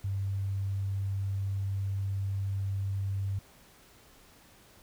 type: tone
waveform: sine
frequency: 98 Hz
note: G2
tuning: in tune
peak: -29 dBFS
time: 0.04-3.39 s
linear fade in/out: 5 ms
effects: pink hiss -58 dBFS RMS until 4.82 s